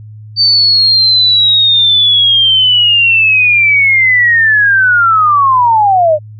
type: linear sweep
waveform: sine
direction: down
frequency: 4601 to 587.3 Hz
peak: -5 dBFS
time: 0.36-6.19 s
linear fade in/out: 50 ms
effects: added 107 Hz sine -28 dBFS peak until 6.39 s